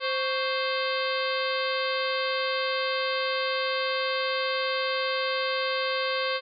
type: harmonic tone with a mistuned harmonic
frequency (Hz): 523.3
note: C5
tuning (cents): 0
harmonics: 1 / 2 / 3 / 4 / 5 / 6 / 7 / 8 / 9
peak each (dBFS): -29 / -32 / -34 / -35 / -36 / -37 / -37 / -38 / -39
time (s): 0-6.41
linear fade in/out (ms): 50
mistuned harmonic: 2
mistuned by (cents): +110
effects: none